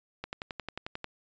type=click train; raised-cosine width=0.3 ms; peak=-20 dBFS; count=10; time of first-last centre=0.24-1.044 s; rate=11.2 Hz; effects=resampled to 16000 Hz